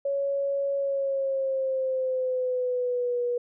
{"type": "tone with pitch glide", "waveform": "sine", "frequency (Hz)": [557, 484.9], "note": ["C#5", "B4"], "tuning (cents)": [8, -32], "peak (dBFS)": -24, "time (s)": [0.05, 3.38], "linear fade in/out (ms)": 5, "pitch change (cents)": -240, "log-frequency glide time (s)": [0.76, 3.22], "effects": []}